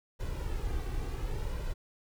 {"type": "noise with flanger", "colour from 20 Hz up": "brown", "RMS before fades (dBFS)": -34, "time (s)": [0.19, 1.74], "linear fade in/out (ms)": 20, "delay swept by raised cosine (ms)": [2, 2.61], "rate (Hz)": 0.69, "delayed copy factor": 0.6, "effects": []}